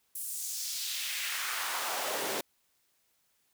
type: noise with high-pass filter sweep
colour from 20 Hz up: pink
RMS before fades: -35 dBFS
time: 0.15-2.41 s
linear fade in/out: 5 ms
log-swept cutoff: 11000 to 360 Hz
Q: 1.6
effects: white hiss -73 dBFS RMS until 3.53 s